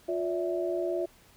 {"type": "tone cluster", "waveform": "sine", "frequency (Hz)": [354.1, 575, 654], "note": ["F4", "D5", "E5"], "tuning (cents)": [24, -37, -14], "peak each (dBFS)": [-30, -35, -32], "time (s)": [0.08, 1.06], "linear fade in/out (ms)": 10, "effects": ["pink hiss -59 dBFS RMS until 1.36 s"]}